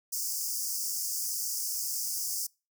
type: high-pass noise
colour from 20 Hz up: pink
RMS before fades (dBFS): -33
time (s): 0.12-2.47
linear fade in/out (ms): 10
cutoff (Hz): 4900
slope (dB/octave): 96
effects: noise-tail reverb RT60 0.3 s tail -26 dB re dry